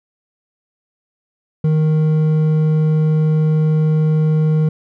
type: tone with hard clipping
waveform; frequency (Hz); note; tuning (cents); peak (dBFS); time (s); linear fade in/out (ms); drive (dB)
triangle; 155.56; D#3; 0; -13; 1.64-4.69; 5; 9
effects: none